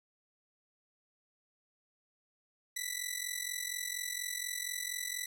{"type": "ring-modulated tone", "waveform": "10% pulse", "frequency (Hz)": 1975.5, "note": "B6", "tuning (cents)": 0, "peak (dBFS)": -24, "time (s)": [2.76, 5.26], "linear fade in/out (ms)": 5, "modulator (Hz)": 22.1, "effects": []}